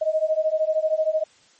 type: beating tone pair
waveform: sine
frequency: 621 / 634 Hz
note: D#5 / D#5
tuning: -3 / +32 cents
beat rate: 13 Hz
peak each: -22 dBFS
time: 0.01-1.24 s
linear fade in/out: 10 ms
effects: white hiss -56 dBFS RMS until 1.59 s + MP3 32 kbps